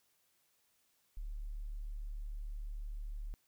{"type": "tone", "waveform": "sine", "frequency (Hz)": 36.71, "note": "D1", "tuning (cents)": 0, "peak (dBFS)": -39, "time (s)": [1.17, 3.34], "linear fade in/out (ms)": 0, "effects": ["white hiss -75 dBFS RMS until 3.47 s"]}